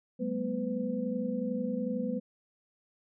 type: tone cluster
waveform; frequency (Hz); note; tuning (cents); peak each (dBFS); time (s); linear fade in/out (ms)
sine; 190.1 / 212.7 / 243.6 / 504; F#3 / G#3 / B3 / B4; +47 / +42 / -24 / +35; -37 / -35 / -34 / -36; 0.19-2.2; 20
effects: none